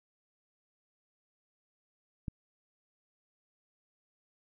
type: click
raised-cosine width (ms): 5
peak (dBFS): -23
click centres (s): 2.282
effects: none